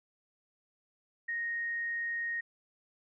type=tone; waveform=sine; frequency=1864.7 Hz; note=A#6; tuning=in tune; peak=-32 dBFS; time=1.28-2.41 s; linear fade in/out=10 ms; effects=none

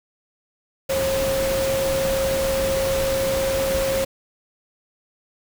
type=tone in noise; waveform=sine; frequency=538 Hz; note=C5; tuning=48 cents sharp; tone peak=-20 dBFS; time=0.89-4.05 s; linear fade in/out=10 ms; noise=pink; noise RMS=-27 dBFS; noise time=0.89-4.05 s; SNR=+4 dB; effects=none

